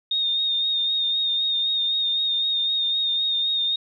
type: tone with vibrato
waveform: sine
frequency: 3685 Hz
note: A#7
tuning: 21 cents flat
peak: -20 dBFS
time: 0.11-3.76 s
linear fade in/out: 5 ms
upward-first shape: sine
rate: 3.9 Hz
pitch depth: 30 cents each way
effects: none